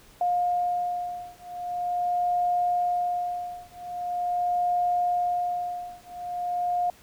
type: beating tone pair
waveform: sine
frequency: 710 / 710.43 Hz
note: F5 / F5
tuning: +28 / +29 cents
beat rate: 0.43 Hz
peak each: -27 dBFS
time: 0.21-6.9 s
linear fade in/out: 2 ms
effects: pink hiss -54 dBFS RMS until 7.02 s